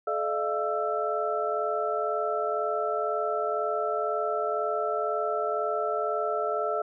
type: tone cluster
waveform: sine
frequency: 430 / 605 / 687 / 1329 Hz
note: A4 / D#5 / F5 / E6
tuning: -40 / -49 / -29 / +14 cents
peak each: -31 dBFS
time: 0.07-6.82 s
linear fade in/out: 5 ms
effects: none